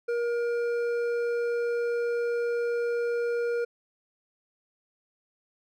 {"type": "tone with hard clipping", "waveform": "triangle", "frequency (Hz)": 473.8, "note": "A#4", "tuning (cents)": 28, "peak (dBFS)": -27, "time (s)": [0.08, 3.65], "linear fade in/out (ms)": 10, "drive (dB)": 11, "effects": []}